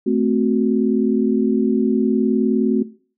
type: chord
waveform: sine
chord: F# diminished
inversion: first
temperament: equal with one note detuned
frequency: 220 / 259.5 / 370 Hz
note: A3 / C4 / F#4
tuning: 0 / -14 / 0 cents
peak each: -19 dBFS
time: 0.06-2.83 s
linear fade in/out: 10 ms
effects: noise-tail reverb RT60 0.4 s tail -17 dB re dry